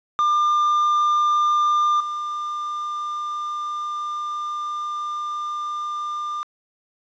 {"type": "tone with level steps", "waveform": "triangle", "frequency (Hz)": 1199, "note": "D6", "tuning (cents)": 36, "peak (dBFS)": [-14, -23], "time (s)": [0.19, 6.43], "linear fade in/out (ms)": 0, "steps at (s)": 2, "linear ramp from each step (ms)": 5, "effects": ["resampled to 16000 Hz", "8-bit"]}